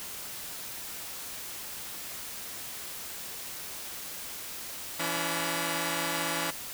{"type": "tone cluster", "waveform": "5% pulse", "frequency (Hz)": [168, 286, 971], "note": ["E3", "D4", "B5"], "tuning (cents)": [33, -46, -30], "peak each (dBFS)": [-22, -21, -25], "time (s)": [4.99, 6.51], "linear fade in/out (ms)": 10, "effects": ["white hiss -40 dBFS RMS until 6.73 s"]}